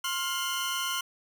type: tone cluster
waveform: sawtooth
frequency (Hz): 1059 / 1403 / 3023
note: C6 / F6 / F#7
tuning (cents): +21 / +8 / +36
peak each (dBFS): -30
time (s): 0.04-1.01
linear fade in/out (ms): 5
effects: none